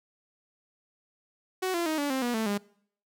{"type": "tone with pitch steps", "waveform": "sawtooth", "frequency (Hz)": [372.9, 342, 313.6, 287.5, 263.7, 241.8, 221.7, 203.3], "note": ["F#4", "F4", "D#4", "D4", "C4", "B3", "A3", "G#3"], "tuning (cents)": [14, -36, 14, -37, 14, -36, 13, -37], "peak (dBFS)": -23, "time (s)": [1.62, 2.58], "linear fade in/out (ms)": 10, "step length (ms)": 120, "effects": ["noise-tail reverb RT60 0.6 s tail -23 dB re dry"]}